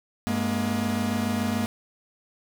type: tone cluster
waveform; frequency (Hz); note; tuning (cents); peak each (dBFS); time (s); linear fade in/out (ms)
45% pulse; 98.3 / 211.2 / 238.2; G2 / G#3 / A#3; +5 / +29 / +38; -32 / -28 / -27; 0.27-1.66; 0
effects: 10-bit